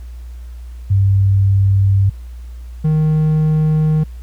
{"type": "tone pair in turn", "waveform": ["sine", "triangle"], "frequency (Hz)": [98, 155.2], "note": ["G2", "D#3"], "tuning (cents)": [0, -4], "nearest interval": "minor sixth", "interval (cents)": 796, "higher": "second", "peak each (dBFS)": -9, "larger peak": "neither", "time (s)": [[0.9, 2.1], [2.84, 4.04]], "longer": "neither", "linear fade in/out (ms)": 10, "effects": ["added 60 Hz sine -28 dBFS peak until 4.22 s", "pink hiss -52 dBFS RMS until 4.22 s"]}